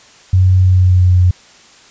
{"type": "tone with pitch glide", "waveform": "sine", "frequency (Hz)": [92.8, 90.37], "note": ["F#2", "F#2"], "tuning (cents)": [6, -40], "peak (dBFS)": -6, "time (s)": [0.33, 1.31], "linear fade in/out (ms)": 5, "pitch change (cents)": -46, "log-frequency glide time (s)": [0.6, 1.12], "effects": ["white hiss -43 dBFS RMS until 1.9 s", "resampled to 16000 Hz"]}